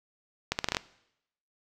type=accelerating click train; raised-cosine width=0.2 ms; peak=-9 dBFS; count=7; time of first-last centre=0.52-0.769 s; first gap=69 ms; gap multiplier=0.79; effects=noise-tail reverb RT60 0.8 s tail -20 dB re dry